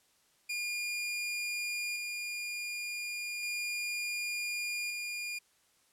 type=tone with tremolo; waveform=sawtooth; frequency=2421 Hz; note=D#7; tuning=48 cents flat; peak=-30 dBFS; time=0.49-5.39 s; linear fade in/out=10 ms; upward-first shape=square; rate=0.34 Hz; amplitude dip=25%; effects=white hiss -69 dBFS RMS until 5.92 s + low-pass 11000 Hz 12 dB/octave